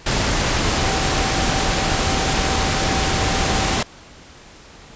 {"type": "tone in noise", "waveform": "sine", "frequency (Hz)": 772, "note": "G5", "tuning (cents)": -27, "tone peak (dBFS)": -27, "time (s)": [0.73, 3.79], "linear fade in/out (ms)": 5, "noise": "pink", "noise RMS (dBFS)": -19, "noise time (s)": [0.06, 3.83], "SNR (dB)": -11, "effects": ["pink hiss -43 dBFS RMS until 4.95 s", "resampled to 16000 Hz"]}